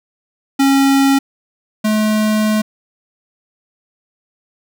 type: tone pair in turn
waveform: square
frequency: 273.6 / 214.7 Hz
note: C#4 / A3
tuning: -23 / -42 cents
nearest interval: major third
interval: 419 cents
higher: first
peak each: -10 / -13 dBFS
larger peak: first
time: 0.59-1.19 / 1.84-2.62 s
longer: second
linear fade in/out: 10 ms
effects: none